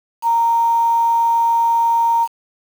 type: tone with quantisation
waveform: sine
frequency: 927 Hz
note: A#5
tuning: 10 cents flat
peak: -12 dBFS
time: 0.22-2.28 s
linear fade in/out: 50 ms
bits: 6
effects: none